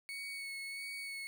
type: tone with vibrato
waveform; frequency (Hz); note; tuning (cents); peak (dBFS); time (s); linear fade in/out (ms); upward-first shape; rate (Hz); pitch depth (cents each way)
35% pulse; 2217; C#7; 0; -39; 0.09-1.27; 0; sine; 1.5; 20
effects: none